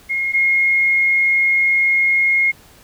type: tone pair in turn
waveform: sine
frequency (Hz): 2149 / 2149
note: C7 / C7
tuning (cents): +46 / +46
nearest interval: unison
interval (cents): 0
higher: neither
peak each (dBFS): -17 / -12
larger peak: second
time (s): 0.09-0.33 / 0.33-2.52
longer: second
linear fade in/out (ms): 20
effects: pink hiss -47 dBFS RMS until 2.83 s